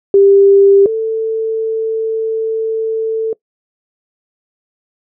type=tone pair in turn; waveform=sine; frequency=396.1 / 444.6 Hz; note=G4 / A4; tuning=+18 / +18 cents; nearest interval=major second; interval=200 cents; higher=second; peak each=-4 / -13 dBFS; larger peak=first; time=0.14-0.86 / 0.86-3.33 s; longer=second; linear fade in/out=2 ms; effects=noise-tail reverb RT60 0.1 s tail -22 dB re dry